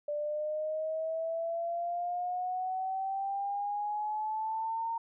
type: exponential sweep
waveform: sine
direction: up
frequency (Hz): 587.3 to 921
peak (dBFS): -31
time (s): 0.08-4.98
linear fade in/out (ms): 5
effects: none